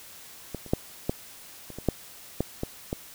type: clicks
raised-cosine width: 2 ms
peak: -19 / -29 / -8 / -11 / -27 / -23 / -8 / -11 / -15 / -15 dBFS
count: 10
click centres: 0.547 / 0.663 / 0.735 / 1.095 / 1.703 / 1.786 / 1.887 / 2.406 / 2.634 / 2.929 s
effects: white hiss -47 dBFS RMS until 3.14 s

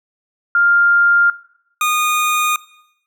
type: tone pair in turn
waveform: sine / 25% pulse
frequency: 1400 / 1228.3 Hz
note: F6 / D#6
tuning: +4 / -23 cents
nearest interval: major second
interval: 227 cents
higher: first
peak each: -10 dBFS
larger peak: neither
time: 0.55-1.3 / 1.81-2.56 s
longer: neither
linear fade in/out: 2 ms
effects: noise-tail reverb RT60 0.8 s tail -20 dB re dry

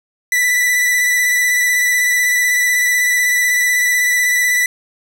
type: tone with vibrato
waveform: 45% pulse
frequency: 1975.5 Hz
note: B6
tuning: in tune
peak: -12 dBFS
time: 0.32-4.66 s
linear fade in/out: 2 ms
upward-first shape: sine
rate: 16 Hz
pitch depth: 22 cents each way
effects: none

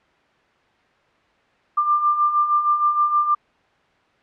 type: beating tone pair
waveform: sine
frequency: 1186 / 1192.4 Hz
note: D6 / D6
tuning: +17 / +26 cents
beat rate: 6.4 Hz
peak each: -23 / -16 dBFS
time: 1.77-3.35 s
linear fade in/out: 10 ms
effects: white hiss -58 dBFS RMS until 4.22 s + low-pass 2000 Hz 12 dB/octave

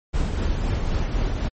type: noise with tremolo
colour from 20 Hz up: brown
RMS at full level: -21 dBFS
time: 0.13-1.49 s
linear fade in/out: 20 ms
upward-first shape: triangle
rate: 3.9 Hz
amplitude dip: 40%
effects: MP3 32 kbps

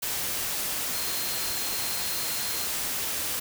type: tone in noise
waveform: sine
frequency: 4186 Hz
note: C8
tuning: in tune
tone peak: -37 dBFS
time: 0.93-2.66 s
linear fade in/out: 10 ms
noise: white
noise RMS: -30 dBFS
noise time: 0.02-3.4 s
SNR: -10 dB
effects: none

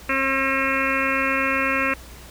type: harmonic tone with a mistuned harmonic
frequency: 268.6 Hz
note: C4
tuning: 46 cents sharp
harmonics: 1 / 2 / 4 / 5 / 6 / 7 / 8 / 9 / 10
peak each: -28 / -28 / -28 / -28 / -28 / -28 / -28 / -28 / -28 dBFS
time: 0.09-1.94 s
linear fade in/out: 5 ms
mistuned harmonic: 8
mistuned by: +17 cents
effects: added 60 Hz sine -43 dBFS peak until 2.3 s + pink hiss -44 dBFS RMS until 2.3 s

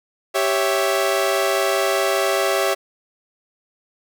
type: chord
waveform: sawtooth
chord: C# diminished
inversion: second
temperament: equal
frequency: 392 / 554.4 / 659.3 Hz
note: G4 / C#5 / E5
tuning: 0 / 0 / 0 cents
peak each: -18 dBFS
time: 0.34-2.75 s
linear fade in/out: 20 ms
effects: none

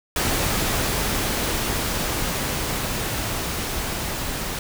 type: noise with level ramp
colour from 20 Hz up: pink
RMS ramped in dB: -22 to -28 dBFS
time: 0.16-4.59 s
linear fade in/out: 2 ms
effects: none

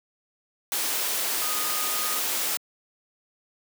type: tone in noise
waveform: sine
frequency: 1239 Hz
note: D#6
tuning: 8 cents flat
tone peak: -34 dBFS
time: 1.42-2.19 s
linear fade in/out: 0 ms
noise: white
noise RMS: -27 dBFS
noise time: 0.72-2.57 s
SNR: -10 dB
effects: high-pass 300 Hz 12 dB/octave

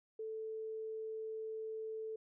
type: tone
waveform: sine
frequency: 440 Hz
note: A4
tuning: in tune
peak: -40 dBFS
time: 0.19-2.16 s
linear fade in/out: 5 ms
effects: none

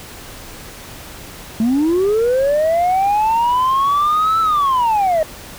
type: linear two-way sweep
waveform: sine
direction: up then down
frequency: 213.7 to 1330 to 612 Hz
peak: -10 dBFS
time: 1.6-5.23 s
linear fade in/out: 2 ms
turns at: 4.4 s
effects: tanh soft clip ceiling -11 dBFS + pink hiss -35 dBFS RMS until 5.58 s

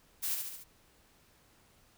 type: noise with echo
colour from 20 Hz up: blue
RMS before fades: -34 dBFS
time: 0.22-0.36 s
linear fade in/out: 20 ms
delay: 71 ms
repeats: 4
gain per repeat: -4 dB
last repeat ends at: 0.644 s
effects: pink hiss -65 dBFS RMS until 1.97 s

